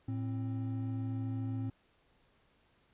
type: tone pair together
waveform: triangle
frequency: 110.77 / 264.6 Hz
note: A2 / C4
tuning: +12 / +20 cents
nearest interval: octave + minor third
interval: 1508 cents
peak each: -33 / -37 dBFS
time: 0.08-1.7 s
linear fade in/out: 5 ms
effects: pink hiss -70 dBFS RMS until 2.93 s + resampled to 8000 Hz